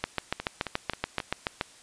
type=two click trains; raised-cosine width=0.3 ms; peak=-16 / -10 dBFS; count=4 / 12; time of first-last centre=0.4-1.202 / 0.04-1.611 s; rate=3.74 / 7 Hz; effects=white hiss -53 dBFS RMS until 1.82 s + resampled to 22050 Hz